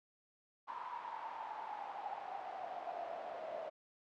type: noise with high-pass filter sweep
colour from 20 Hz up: brown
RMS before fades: -45 dBFS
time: 0.67-3.7 s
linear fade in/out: 20 ms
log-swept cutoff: 990 to 630 Hz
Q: 9.9
effects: low-pass 3000 Hz 12 dB/octave